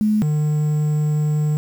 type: tone pair in turn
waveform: sine / triangle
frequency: 213.4 / 150.9 Hz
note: G#3 / D3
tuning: +47 / +47 cents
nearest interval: tritone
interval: 600 cents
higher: first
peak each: -14 dBFS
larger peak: neither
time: 0.01-0.22 / 0.22-1.57 s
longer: second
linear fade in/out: 0 ms
effects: 7-bit